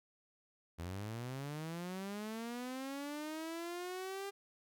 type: linear sweep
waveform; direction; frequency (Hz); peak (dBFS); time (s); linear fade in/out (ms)
sawtooth; up; 81 to 400.9; -37; 0.78-4.31; 20
effects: none